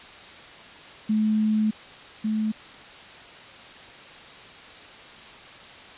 sine tone pair in turn, 215.5 / 216.6 Hz, A3 / A3, -36 / -27 cents, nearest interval unison, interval 9 cents, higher second, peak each -19 / -22 dBFS, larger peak first, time 1.09-1.71 / 2.24-2.52 s, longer first, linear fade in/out 10 ms, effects white hiss -44 dBFS RMS until 5.97 s + resampled to 8000 Hz

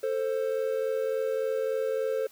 triangle tone pair together, 443.5 / 527 Hz, A4 / C5, +14 / +12 cents, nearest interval minor third, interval 298 cents, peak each -27 dBFS, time 0.03-2.27 s, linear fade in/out 5 ms, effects white hiss -56 dBFS RMS until 2.31 s + high-pass 80 Hz 12 dB/octave

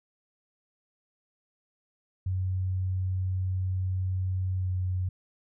sine tone with pitch glide, 93.1 to 91.92 Hz, F#2 to F#2, +11 to -11 cents, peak -26 dBFS, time 2.26-5.09 s, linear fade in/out 5 ms, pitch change -22 cents, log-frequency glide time 4.57-4.7 s, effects none

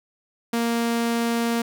sawtooth tone, 233.1 Hz, A#3, in tune, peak -17 dBFS, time 0.53-1.62 s, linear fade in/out 5 ms, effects none

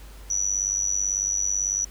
sine tone with amplitude modulation, 5920 Hz, F#8, in tune, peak -18 dBFS, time 0.3-1.85 s, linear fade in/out 5 ms, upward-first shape sine, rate 98.1 Hz, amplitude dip 100%, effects added 50 Hz sine -41 dBFS peak until 1.9 s + pink hiss -50 dBFS RMS until 1.9 s

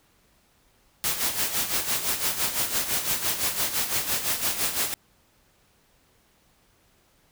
white noise with tremolo, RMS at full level -24 dBFS, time 1.04-4.94 s, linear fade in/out 0 ms, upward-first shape sine, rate 5.9 Hz, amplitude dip 65%, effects pink hiss -63 dBFS RMS until 7.31 s

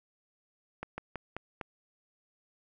slowing click train, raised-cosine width 0.5 ms, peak -22 dBFS, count 5, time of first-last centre 0.83-1.612 s, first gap 150 ms, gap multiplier 1.18, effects none

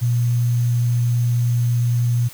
sine tone with sample-and-hold, 120 Hz, B2, 49 cents flat, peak -15 dBFS, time 0.01-2.29 s, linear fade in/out 20 ms, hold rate 6300 Hz, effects white hiss -41 dBFS RMS until 2.33 s

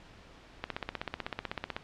click train, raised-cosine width 0.3 ms, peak -17 dBFS, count 19, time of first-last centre 0.64-1.765 s, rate 16 Hz, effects pink hiss -54 dBFS RMS until 1.83 s + low-pass 4000 Hz 12 dB/octave

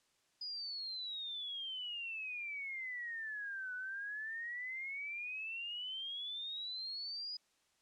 sine exponential two-way sweep, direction down then up, 4978 to 1480 to 4978 Hz, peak -40 dBFS, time 0.41-7.37 s, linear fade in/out 5 ms, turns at 3.74 s, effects white hiss -75 dBFS RMS until 7.81 s + low-pass 8000 Hz 12 dB/octave

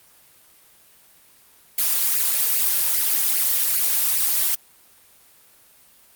blue noise with flanger, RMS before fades -20 dBFS, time 1.78-4.55 s, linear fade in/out 5 ms, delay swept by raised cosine 0.4 to 3.7 ms, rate 2.5 Hz, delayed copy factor +0.7, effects white hiss -53 dBFS RMS until 6.15 s + Opus 32 kbps

